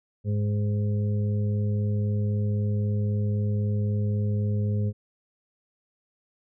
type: harmonic tone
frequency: 103.83 Hz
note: G#2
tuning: in tune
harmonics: 1 / 2 / 4 / 5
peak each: -23 / -31 / -38 / -41 dBFS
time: 0.24-4.93 s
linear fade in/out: 50 ms
effects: none